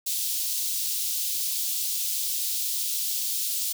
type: high-pass noise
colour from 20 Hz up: white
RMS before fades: -28 dBFS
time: 0.06-3.73 s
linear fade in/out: 10 ms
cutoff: 3400 Hz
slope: 24 dB/octave
effects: none